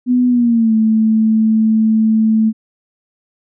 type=tone with pitch glide; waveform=sine; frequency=248.3 to 219.9 Hz; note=B3 to A3; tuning=+9 to -1 cents; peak=-9 dBFS; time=0.06-2.53 s; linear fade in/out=50 ms; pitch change=-210 cents; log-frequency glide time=0.28-0.74 s; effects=none